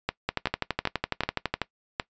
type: two click trains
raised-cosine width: 0.3 ms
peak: -9 / -9 dBFS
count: 16 / 6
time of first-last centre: 0.29-1.54 / 0.09-1.998 s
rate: 12 / 2.62 Hz
effects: noise-tail reverb RT60 0.1 s tail -20 dB re dry + resampled to 16000 Hz